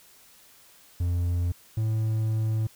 triangle tone pair in turn, 87.31 / 110 Hz, F2 / A2, 0 / 0 cents, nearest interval major third, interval 400 cents, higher second, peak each -21 / -21 dBFS, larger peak neither, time 1-1.52 / 1.77-2.67 s, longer second, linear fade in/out 5 ms, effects white hiss -55 dBFS RMS until 2.75 s

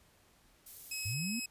violet noise, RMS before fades -47 dBFS, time 0.66-1.14 s, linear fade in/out 5 ms
15% pulse tone, 2560 Hz, D#7, 49 cents sharp, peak -30 dBFS, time 0.91-1.46 s, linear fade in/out 5 ms
sine linear sweep, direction up, 90 to 246.9 Hz, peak -35 dBFS, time 1.05-1.4 s, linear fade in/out 10 ms
effects pink hiss -66 dBFS RMS until 1.5 s + resampled to 32000 Hz

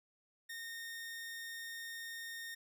sawtooth tone, 1839 Hz, A#6, 24 cents flat, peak -40 dBFS, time 0.49-2.55 s, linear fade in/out 10 ms, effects none

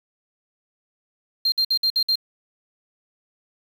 triangle tone bursts, 4186 Hz, C8, in tune, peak -15 dBFS, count 6, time 1.45-2.156 s, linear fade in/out 5 ms, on 71 ms, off 56 ms, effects tanh soft clip ceiling -12 dBFS + 7-bit

